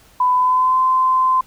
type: tone with pitch glide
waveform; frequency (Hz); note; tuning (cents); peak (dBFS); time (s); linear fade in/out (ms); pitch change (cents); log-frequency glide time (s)
sine; 1000 to 1032.9; B5 to C6; +21 to -23; -12; 0.2-1.41; 5; +56; 0.34-0.79
effects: pink hiss -50 dBFS RMS until 1.46 s